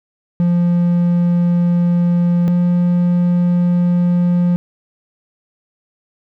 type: tone pair in turn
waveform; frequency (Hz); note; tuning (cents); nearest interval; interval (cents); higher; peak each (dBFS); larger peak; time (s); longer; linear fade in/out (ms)
triangle; 174.1 / 175.92; F3 / F3; -5 / +13; unison; 18; second; -9; neither; 0.4-2.48 / 2.48-4.56; neither; 0
effects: none